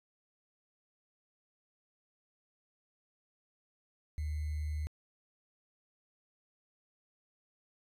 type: tone with sample-and-hold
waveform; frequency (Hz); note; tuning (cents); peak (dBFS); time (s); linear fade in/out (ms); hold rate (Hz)
sine; 75.9; D#2; -42; -33; 4.18-4.87; 0; 2100
effects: resampled to 32000 Hz